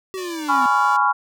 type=linear sweep; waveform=square; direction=down; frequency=385.5 to 246.9 Hz; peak=-27 dBFS; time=0.14-0.66 s; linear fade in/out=0 ms
type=tone with pitch glide; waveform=5% pulse; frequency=587 to 574.6 Hz; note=D5 to D5; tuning=-1 to -38 cents; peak=-24 dBFS; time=0.17-0.97 s; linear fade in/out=10 ms; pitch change=-37 cents; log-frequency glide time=0.32-0.65 s
type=chord; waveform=sine; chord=C# dominant seventh; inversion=second; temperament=just; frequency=831.5 / 997.9 / 1108.7 / 1385.9 Hz; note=G#5 / B5 / C#6 / E#6; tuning=+2 / +18 / 0 / -14 cents; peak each=-20 dBFS; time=0.48-1.13 s; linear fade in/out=20 ms
effects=none